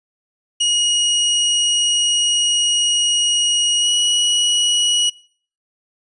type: tone with pitch glide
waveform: sawtooth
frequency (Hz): 2889 to 2916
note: F#7 to F#7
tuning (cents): -42 to -26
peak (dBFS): -11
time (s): 0.6-5.1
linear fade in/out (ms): 10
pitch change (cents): +16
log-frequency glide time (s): 3.8-3.88
effects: noise-tail reverb RT60 0.5 s tail -24 dB re dry + resampled to 22050 Hz